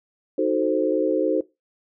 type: chord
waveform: sine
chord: D# diminished seventh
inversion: none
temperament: equal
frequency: 311.1 / 370 / 440 / 523.3 Hz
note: D#4 / F#4 / A4 / C5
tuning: 0 / 0 / 0 / 0 cents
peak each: -24 dBFS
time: 0.38-1.41 s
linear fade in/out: 5 ms
effects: noise-tail reverb RT60 0.2 s tail -18 dB re dry